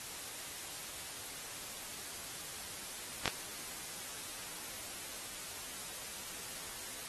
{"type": "clicks", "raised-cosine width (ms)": 0.2, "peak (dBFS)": -13, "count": 2, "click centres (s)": [3.257, 3.278], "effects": ["white hiss -45 dBFS RMS until 7.08 s", "AAC 32 kbps"]}